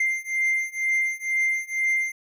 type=beating tone pair; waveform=triangle; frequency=2093 / 2095.1 Hz; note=C7 / C7; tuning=0 / +2 cents; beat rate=2.1 Hz; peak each=-24 / -23 dBFS; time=0-2.12 s; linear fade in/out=5 ms; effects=none